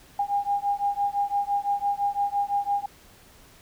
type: beating tone pair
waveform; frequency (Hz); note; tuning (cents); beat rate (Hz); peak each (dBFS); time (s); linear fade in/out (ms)
sine; 806 / 811.9; G5 / G#5; +48 / -39; 5.9; -26; 0.19-2.86; 5
effects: pink hiss -53 dBFS RMS until 3.61 s